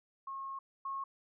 sine tone pair in turn, 1084 / 1088.6 Hz, C#6 / C#6, -39 / -32 cents, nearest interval unison, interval 7 cents, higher second, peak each -39 / -36 dBFS, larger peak second, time 0.27-0.59 / 0.85-1.04 s, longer first, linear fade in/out 5 ms, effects none

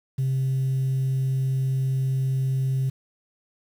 sine tone, 132.5 Hz, C3, 22 cents sharp, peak -19 dBFS, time 0.18-2.9 s, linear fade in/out 10 ms, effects tanh soft clip ceiling -19 dBFS + 8-bit

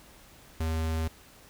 square tone, 80.4 Hz, E2, 43 cents flat, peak -28 dBFS, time 0.6-1.08 s, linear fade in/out 5 ms, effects pink hiss -54 dBFS RMS until 1.49 s

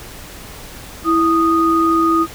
sine tone pair together, 329.2 / 1239 Hz, E4 / D#6, -2 / -8 cents, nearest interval octave + major seventh, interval 2294 cents, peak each -14 dBFS, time 1.04-2.27 s, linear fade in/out 50 ms, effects added 50 Hz sine -43 dBFS peak until 2.34 s + pink hiss -35 dBFS RMS until 2.34 s

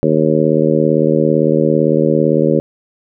harmonic tone, 77.78 Hz, D#2, in tune, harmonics 2 / 3 / 4 / 5 / 6 / 7, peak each -17 / -17 / -17 / -17 / -17 / -17 dBFS, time 0.03-2.6 s, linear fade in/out 0 ms, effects none

